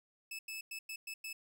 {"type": "tone bursts at uneven times", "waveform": "sawtooth", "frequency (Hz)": 2611, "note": "E7", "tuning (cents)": -17, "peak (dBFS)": -38, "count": 6, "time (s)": [[0.31, 0.39], [0.48, 0.61], [0.71, 0.79], [0.89, 0.96], [1.07, 1.14], [1.24, 1.33]], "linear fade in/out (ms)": 5, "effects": []}